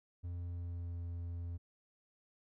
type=tone with pitch glide; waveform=triangle; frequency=87.31 to 85.96 Hz; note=F2 to F2; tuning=0 to -27 cents; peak=-37 dBFS; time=0.23-1.58 s; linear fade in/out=20 ms; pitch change=-27 cents; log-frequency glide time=0.34-1.03 s; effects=none